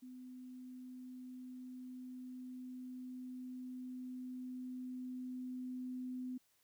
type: tone with level ramp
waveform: sine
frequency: 253.3 Hz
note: B3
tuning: 44 cents sharp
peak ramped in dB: -49 to -40 dBFS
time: 0.02-6.38 s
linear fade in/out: 10 ms
effects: white hiss -75 dBFS RMS until 6.63 s